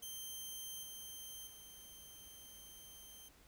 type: tone with level steps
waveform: 10% pulse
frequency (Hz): 3136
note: G7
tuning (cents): 0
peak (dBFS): -37 / -40 / -46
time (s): 0.02-3.29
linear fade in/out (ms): 10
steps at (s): 0.83 / 1.47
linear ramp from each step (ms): 2
effects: added 50 Hz sine -70 dBFS peak until 3.47 s + pink hiss -66 dBFS RMS until 3.47 s